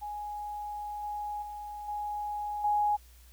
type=tone with level steps; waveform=sine; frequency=832 Hz; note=G#5; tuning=3 cents sharp; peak=-35 / -33 / -38 / -32 / -24 dBFS; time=0.01-2.97 s; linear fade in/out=20 ms; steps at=1.03 / 1.42 / 1.88 / 2.64 s; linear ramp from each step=5 ms; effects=added 60 Hz sine -53 dBFS peak until 3.32 s + white hiss -61 dBFS RMS until 3.32 s